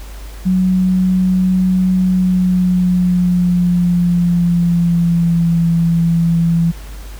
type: tone with pitch glide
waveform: sine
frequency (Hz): 185 to 167.7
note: F#3 to E3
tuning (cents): 0 to +30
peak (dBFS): -10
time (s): 0.45-6.72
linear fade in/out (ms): 20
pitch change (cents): -170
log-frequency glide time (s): 2-5.64
effects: added 50 Hz sine -28 dBFS peak until 7.19 s + pink hiss -39 dBFS RMS until 7.19 s